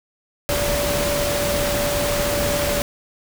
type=tone in noise; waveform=sine; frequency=579 Hz; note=D5; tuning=25 cents flat; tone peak=-22 dBFS; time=0.49-2.82 s; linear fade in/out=0 ms; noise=pink; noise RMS=-23 dBFS; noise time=0.49-2.82 s; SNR=-2 dB; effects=none